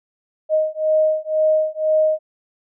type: beating tone pair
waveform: sine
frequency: 622.3 / 624.3 Hz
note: D#5 / D#5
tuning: 0 / +6 cents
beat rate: 2 Hz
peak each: -18 dBFS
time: 0.49-2.19 s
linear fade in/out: 50 ms
effects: none